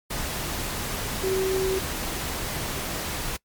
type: tone in noise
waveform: sine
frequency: 379.7 Hz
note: F#4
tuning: 45 cents sharp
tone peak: -22 dBFS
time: 1.23-1.79 s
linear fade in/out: 10 ms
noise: pink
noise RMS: -30 dBFS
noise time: 0.1-3.37 s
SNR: +5 dB
effects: noise-tail reverb RT60 0.1 s tail -23 dB re dry + MP3 96 kbps